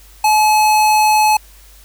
square tone, 856 Hz, A5, 48 cents flat, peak -10 dBFS, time 0.24-1.37 s, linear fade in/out 5 ms, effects added 50 Hz sine -42 dBFS peak until 1.84 s + white hiss -46 dBFS RMS until 1.84 s

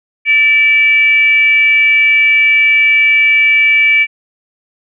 sine tone with frequency modulation, 2310 Hz, D7, 29 cents flat, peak -6 dBFS, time 0.25-4.07 s, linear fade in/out 50 ms, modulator 531 Hz, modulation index 0.34, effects none

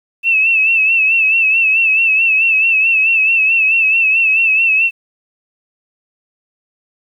sine tone with vibrato, 2637 Hz, E7, in tune, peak -9 dBFS, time 0.23-4.91 s, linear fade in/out 50 ms, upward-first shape sine, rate 4.6 Hz, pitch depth 60 cents each way, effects 8-bit

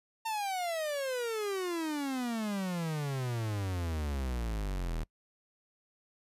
45% pulse exponential sweep, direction down, 911 to 38.65 Hz, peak -32 dBFS, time 0.25-5.04 s, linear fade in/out 10 ms, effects noise-tail reverb RT60 0.1 s tail -24 dB re dry + resampled to 32000 Hz

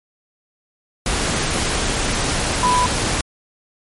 sine tone in noise, 993 Hz, B5, 9 cents sharp, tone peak -14 dBFS, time 2.63-2.86 s, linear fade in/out 2 ms, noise pink, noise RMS -20 dBFS, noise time 1.06-3.21 s, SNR +3 dB, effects MP3 48 kbps

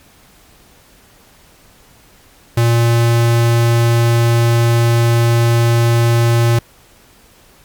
square tone, 117.2 Hz, A#2, 10 cents sharp, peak -10 dBFS, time 2.57-6.59 s, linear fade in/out 5 ms, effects pink hiss -47 dBFS RMS until 7.64 s + MP3 96 kbps

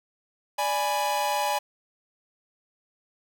45% pulse chord, G# diminished, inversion second, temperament equal, 587.3 / 830.6 / 987.8 Hz, D5 / G#5 / B5, 0 / 0 / 0 cents, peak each -31 / -26 / -30 dBFS, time 0.58-1.59 s, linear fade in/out 10 ms, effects none

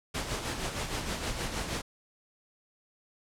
pink noise with tremolo, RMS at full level -32 dBFS, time 0.14-1.82 s, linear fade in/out 10 ms, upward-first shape sine, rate 6.4 Hz, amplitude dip 50%, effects low-pass 9000 Hz 12 dB/octave

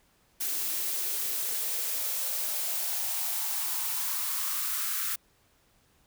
blue noise with high-pass filter sweep, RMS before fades -31 dBFS, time 0.4-5.16 s, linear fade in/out 10 ms, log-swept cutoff 300 to 1400 Hz, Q 3.6, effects pink hiss -66 dBFS RMS until 6.06 s

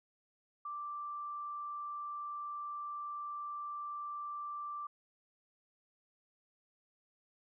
sine tone, 1174.7 Hz, D6, in tune, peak -39 dBFS, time 0.65-4.87 s, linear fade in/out 5 ms, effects none

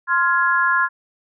sine chord, F minor, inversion second, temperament just, 1047.7 / 1396.9 / 1676.3 Hz, C6 / F6 / Ab6, +2 / 0 / +16 cents, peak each -19 dBFS, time 0.07-0.89 s, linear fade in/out 50 ms, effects none

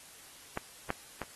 clicks, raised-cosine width 0.5 ms, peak -19 / -16 / -21 dBFS, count 3, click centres 0.574 / 0.904 / 1.217 s, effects white hiss -53 dBFS RMS until 1.35 s + AAC 32 kbps

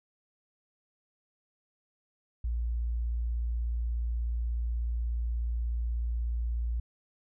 sine tone, 58.27 Hz, A#1, in tune, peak -28 dBFS, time 2.44-6.8 s, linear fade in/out 5 ms, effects none

